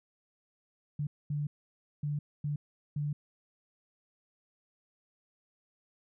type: tone bursts at uneven times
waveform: sine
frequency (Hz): 146.83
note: D3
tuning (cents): 0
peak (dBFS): -30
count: 5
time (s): 0.99-1.07 / 1.3-1.47 / 2.03-2.19 / 2.44-2.56 / 2.96-3.13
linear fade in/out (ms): 5
effects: none